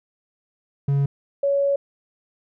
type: tone pair in turn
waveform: triangle / sine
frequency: 140 / 560 Hz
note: C#3 / C#5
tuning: +18 / +18 cents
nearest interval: 2 octaves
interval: 2400 cents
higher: second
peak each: -15 / -17 dBFS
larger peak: first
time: 0.88-1.06 / 1.43-1.76 s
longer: second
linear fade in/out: 5 ms
effects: none